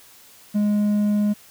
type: tone with hard clipping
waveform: sine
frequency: 207.7 Hz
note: G#3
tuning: in tune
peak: -18 dBFS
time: 0.54-1.34 s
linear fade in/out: 20 ms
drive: 3 dB
effects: white hiss -49 dBFS RMS until 1.5 s